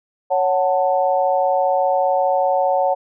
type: chord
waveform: sine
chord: F# minor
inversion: second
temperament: just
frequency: 555 / 740 / 888 Hz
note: C#5 / F#5 / A5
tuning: +2 / 0 / +16 cents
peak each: -18 / -18 / -22 dBFS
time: 0.3-2.95 s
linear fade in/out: 20 ms
effects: none